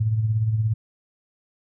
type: tone with tremolo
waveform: sine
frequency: 109.9 Hz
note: A2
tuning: 2 cents flat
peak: -16 dBFS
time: 0-0.74 s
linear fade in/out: 10 ms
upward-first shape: triangle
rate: 17 Hz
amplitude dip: 60%
effects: none